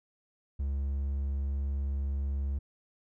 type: tone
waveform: triangle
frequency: 69.3 Hz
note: C#2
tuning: in tune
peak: -27 dBFS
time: 0.59-2.59 s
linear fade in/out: 10 ms
effects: none